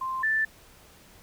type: tone pair in turn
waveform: sine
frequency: 1046.5 / 1764 Hz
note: C6 / A6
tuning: 0 / +4 cents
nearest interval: major sixth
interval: 904 cents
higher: second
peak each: -28 / -22 dBFS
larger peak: second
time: 0.01-0.23 / 0.23-0.45 s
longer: neither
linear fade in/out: 5 ms
effects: pink hiss -54 dBFS RMS until 1.22 s